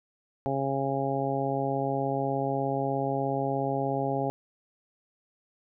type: harmonic tone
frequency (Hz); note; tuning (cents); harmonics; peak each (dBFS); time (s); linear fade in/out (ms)
136.7; C#3; -24; 1 / 2 / 3 / 4 / 5 / 6; -33 / -33 / -33 / -33 / -33 / -33; 0.46-4.3; 0
effects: none